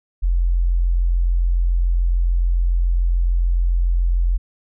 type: tone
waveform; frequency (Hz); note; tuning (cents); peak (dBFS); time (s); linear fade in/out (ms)
sine; 43.49; F1; -6; -14; 0.22-4.38; 20
effects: none